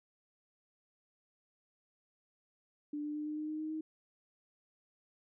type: tone with pitch steps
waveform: sine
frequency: 295.3 / 297.9 / 300.5 / 303.1 / 305.7 / 308.4 / 311.1 / 313.8 Hz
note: D4 / D4 / D4 / D#4 / D#4 / D#4 / D#4 / D#4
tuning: +10 / +25 / +40 / -45 / -30 / -15 / 0 / +15 cents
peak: -36 dBFS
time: 2.93-3.81 s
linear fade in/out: 5 ms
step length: 110 ms
effects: none